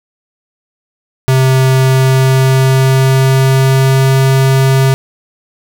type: tone with pitch glide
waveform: square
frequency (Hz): 131.5 to 133.64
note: C3 to C3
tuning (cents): +9 to +37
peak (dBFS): -7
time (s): 1.28-4.94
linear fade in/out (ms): 0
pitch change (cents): +28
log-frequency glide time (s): 1.73-4.13
effects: none